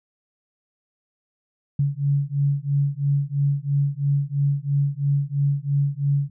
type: beating tone pair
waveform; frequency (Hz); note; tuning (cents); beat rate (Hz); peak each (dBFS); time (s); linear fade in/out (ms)
sine; 140 / 143; C#3 / D3; +18 / -46; 3; -22; 1.79-6.3; 5
effects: none